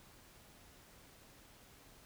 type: silence
effects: pink hiss -61 dBFS RMS until 2.05 s